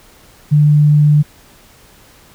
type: tone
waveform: sine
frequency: 148.7 Hz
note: D3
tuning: 22 cents sharp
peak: -6 dBFS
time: 0.51-1.23 s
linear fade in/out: 20 ms
effects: pink hiss -45 dBFS RMS until 2.34 s